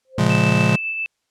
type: tone with exponential growth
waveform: sine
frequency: 523.3 Hz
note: C5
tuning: in tune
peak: -27 dBFS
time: 0.05-0.18 s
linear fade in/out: 0 ms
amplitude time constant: 28 ms
type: chord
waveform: square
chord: Bb minor seventh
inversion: none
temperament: just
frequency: 116.54 / 139.85 / 174.81 / 209.8 Hz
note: Bb2 / Db3 / F3 / Ab3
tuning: 0 / +16 / +2 / +18 cents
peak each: -21 dBFS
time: 0.18-0.76 s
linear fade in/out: 5 ms
type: tone with tremolo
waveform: sine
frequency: 2637 Hz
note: E7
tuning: in tune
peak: -21 dBFS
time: 0.3-1.06 s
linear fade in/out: 0 ms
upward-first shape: sine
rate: 7.3 Hz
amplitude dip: 30%
effects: white hiss -72 dBFS RMS until 1.3 s + low-pass 8000 Hz 12 dB/octave